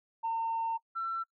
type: tone pair in turn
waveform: sine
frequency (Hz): 909 / 1345.4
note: A#5 / E6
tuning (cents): -44 / +35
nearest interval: perfect fifth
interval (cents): 679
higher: second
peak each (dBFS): -28 / -31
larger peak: first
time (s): 0.23-0.78 / 0.95-1.24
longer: first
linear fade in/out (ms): 20
effects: noise-tail reverb RT60 0.1 s tail -23 dB re dry + tanh soft clip ceiling -26 dBFS